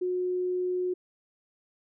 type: tone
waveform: sine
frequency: 363.2 Hz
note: F#4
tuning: 32 cents flat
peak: -26 dBFS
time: 0.01-0.94 s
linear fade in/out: 10 ms
effects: none